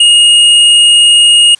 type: tone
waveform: square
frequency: 2861 Hz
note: F7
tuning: 41 cents sharp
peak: -3 dBFS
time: 0-1.55 s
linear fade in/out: 5 ms
effects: white hiss -43 dBFS RMS until 1.59 s + resampled to 22050 Hz